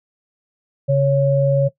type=tone pair together; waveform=sine; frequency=138.71 / 554.4 Hz; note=C#3 / C#5; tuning=+1 / 0 cents; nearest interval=2 octaves; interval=2399 cents; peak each=-15 dBFS; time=0.88-1.69 s; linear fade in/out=20 ms; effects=noise-tail reverb RT60 0.1 s tail -17 dB re dry